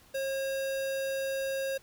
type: tone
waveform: square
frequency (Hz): 540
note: C#5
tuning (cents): -45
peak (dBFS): -31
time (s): 0.14-1.78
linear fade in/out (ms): 10
effects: pink hiss -59 dBFS RMS until 1.82 s